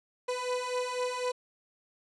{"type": "beating tone pair", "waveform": "30% pulse", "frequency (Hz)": [496.3, 500.3], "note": ["B4", "B4"], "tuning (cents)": [8, 22], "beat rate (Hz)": 4, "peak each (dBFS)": [-32, -30], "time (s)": [0.28, 1.32], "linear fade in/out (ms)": 10, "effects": ["resampled to 22050 Hz"]}